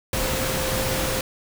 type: tone in noise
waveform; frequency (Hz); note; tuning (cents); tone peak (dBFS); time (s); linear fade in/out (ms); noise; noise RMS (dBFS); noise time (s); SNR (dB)
sine; 523.3; C5; 0; -29; 0.13-1.21; 2; pink; -25; 0.13-1.21; -7
effects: none